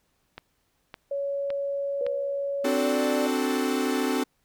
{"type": "click train", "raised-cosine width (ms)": 0.3, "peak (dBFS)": -22, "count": 4, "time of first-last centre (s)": [0.38, 2.065], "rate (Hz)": 1.78}
{"type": "tone with pitch glide", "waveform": "sine", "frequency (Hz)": [560, 588.5], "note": ["C#5", "D5"], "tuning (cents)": [18, 3], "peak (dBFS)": -26, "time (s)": [1.11, 3.27], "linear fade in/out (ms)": 5, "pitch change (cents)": 85, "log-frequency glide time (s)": [2.62, 3.01]}
{"type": "tone with exponential decay", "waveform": "sine", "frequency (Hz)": 493.9, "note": "B4", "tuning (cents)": 0, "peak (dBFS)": -26, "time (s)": [2.01, 2.7], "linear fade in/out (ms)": 2, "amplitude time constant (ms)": 150}
{"type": "chord", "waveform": "45% pulse", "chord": "D dominant seventh", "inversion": "third", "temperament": "equal with one note detuned", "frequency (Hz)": [260.3, 293.7, 370, 440], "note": ["C4", "D4", "F#4", "A4"], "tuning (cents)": [-9, 0, 0, 0], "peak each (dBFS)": [-27, -30, -31, -31], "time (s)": [2.64, 4.24], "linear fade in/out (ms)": 10}
{"effects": ["pink hiss -71 dBFS RMS until 4.44 s"]}